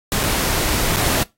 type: noise with dropouts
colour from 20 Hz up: pink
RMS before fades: -19 dBFS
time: 0.12-1.23 s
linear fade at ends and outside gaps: 0 ms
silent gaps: 0.232-0.236 / 0.961-0.967 s
effects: noise-tail reverb RT60 0.2 s tail -21 dB re dry + AAC 48 kbps